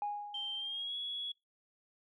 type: tone with exponential decay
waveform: sine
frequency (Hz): 825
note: G#5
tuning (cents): -12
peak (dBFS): -31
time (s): 0.02-0.9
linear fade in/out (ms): 1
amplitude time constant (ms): 190
type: tone with pitch glide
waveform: sine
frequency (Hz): 3136 to 3361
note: G7 to G#7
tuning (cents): 0 to +20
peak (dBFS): -36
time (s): 0.34-1.32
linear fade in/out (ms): 5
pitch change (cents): +120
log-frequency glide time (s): 0.56-0.96
effects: noise-tail reverb RT60 0.2 s tail -25 dB re dry + tanh soft clip ceiling -29 dBFS